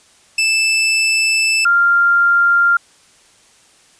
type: tone pair in turn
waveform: sawtooth / sine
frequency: 2637 / 1393.4 Hz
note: E7 / F6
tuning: 0 / -4 cents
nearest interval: major seventh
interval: 1104 cents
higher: first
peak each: -9 dBFS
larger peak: neither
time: 0.38-1.65 / 1.65-2.77 s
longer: first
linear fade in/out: 5 ms
effects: white hiss -50 dBFS RMS until 3.99 s + resampled to 22050 Hz